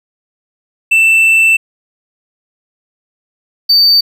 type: tone pair in turn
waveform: triangle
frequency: 2664 / 4592 Hz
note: E7 / D8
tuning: +18 / -40 cents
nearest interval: major sixth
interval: 942 cents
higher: second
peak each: -4 dBFS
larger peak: neither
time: 0.91-1.57 / 3.69-4.01 s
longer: first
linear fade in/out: 10 ms
effects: none